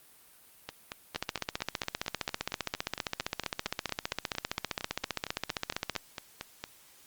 two click trains, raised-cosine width 0.2 ms, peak -13 / -19 dBFS, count 74 / 27, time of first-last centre 1.16-5.963 / 0.69-6.64 s, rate 15.2 / 4.37 Hz, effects white hiss -58 dBFS RMS until 7.06 s + Opus 32 kbps

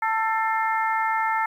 harmonic tone with a mistuned harmonic, 444.5 Hz, A4, 18 cents sharp, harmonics 2 / 3 / 4 / 5, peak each -23 / -27 / -29 / -31 dBFS, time 0.02-1.46 s, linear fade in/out 5 ms, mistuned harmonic 5, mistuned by -77 cents, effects 9-bit

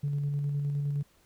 sine tone with tremolo, 143.6 Hz, D3, 39 cents flat, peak -25 dBFS, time 0.03-1.03 s, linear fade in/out 10 ms, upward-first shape square, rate 9.7 Hz, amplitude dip 25%, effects tanh soft clip ceiling -24 dBFS + pink hiss -65 dBFS RMS until 1.25 s

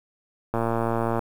click train, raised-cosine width 1 ms, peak -11 dBFS, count 76, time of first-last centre 0.54-1.192 s, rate 115 Hz, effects 7-bit

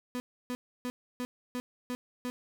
35% pulse tone bursts, 247.9 Hz, B3, 7 cents sharp, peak -31 dBFS, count 7, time 0.15-2.3 s, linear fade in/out 0 ms, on 50 ms, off 300 ms, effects none

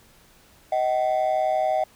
triangle ring-modulated tone, 694 Hz, F5, 11 cents flat, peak -14 dBFS, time 0.72-1.84 s, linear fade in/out 5 ms, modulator 65.7 Hz, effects tanh soft clip ceiling -13 dBFS + pink hiss -55 dBFS RMS until 1.95 s

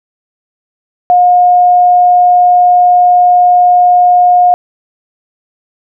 sine tone, 716 Hz, F5, 43 cents sharp, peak -3 dBFS, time 1.1-4.54 s, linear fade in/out 0 ms, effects none

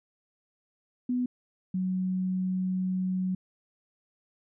sine tone pair in turn, 248.4 / 185.54 Hz, B3 / F#3, +10 / +5 cents, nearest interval perfect fourth, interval 505 cents, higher first, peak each -25 / -26 dBFS, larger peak first, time 1.09-1.26 / 1.74-3.35 s, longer second, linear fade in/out 5 ms, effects none

